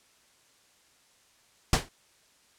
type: noise with exponential decay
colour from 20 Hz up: pink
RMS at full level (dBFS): -18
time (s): 1.73-1.89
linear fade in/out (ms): 2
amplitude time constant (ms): 34
effects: white hiss -63 dBFS RMS until 2.58 s + low-pass 9000 Hz 12 dB/octave